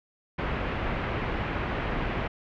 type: low-pass noise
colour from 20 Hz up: pink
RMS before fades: -30 dBFS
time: 0.38-2.28 s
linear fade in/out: 10 ms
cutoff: 2600 Hz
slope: 24 dB/octave
effects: none